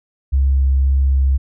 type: tone with vibrato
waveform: sine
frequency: 67.6 Hz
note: C#2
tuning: 43 cents flat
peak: -10 dBFS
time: 0.32-1.38 s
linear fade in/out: 20 ms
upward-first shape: sine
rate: 1.9 Hz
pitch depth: 8 cents each way
effects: tanh soft clip ceiling -7 dBFS